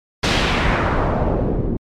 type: noise with low-pass filter sweep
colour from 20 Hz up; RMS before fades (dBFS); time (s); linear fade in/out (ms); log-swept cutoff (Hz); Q
pink; -18; 0.23-1.77; 5; 4900 to 270; 1.2
effects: MP3 64 kbps